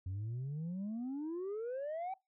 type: exponential sweep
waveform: sine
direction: up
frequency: 89.7 to 780 Hz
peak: -35 dBFS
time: 0.06-2.14 s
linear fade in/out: 5 ms
effects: noise-tail reverb RT60 0.2 s tail -23 dB re dry + tanh soft clip ceiling -36 dBFS